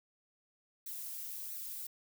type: noise with flanger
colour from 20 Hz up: violet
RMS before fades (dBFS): -43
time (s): 0.86-1.87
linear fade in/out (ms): 5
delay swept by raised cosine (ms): 0.49 to 4.09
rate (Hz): 1.5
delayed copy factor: +0.7
effects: none